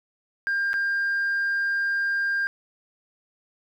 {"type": "tone with dropouts", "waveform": "sine", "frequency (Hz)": 1600, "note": "G6", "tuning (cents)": 35, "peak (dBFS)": -20, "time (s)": [0.47, 2.47], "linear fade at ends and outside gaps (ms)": 0, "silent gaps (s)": [0.732, 0.74], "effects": ["tanh soft clip ceiling -20 dBFS", "10-bit"]}